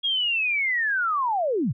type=linear sweep; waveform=sine; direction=down; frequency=3310 to 92.9 Hz; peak=-21 dBFS; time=0.03-1.73 s; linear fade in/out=20 ms; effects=none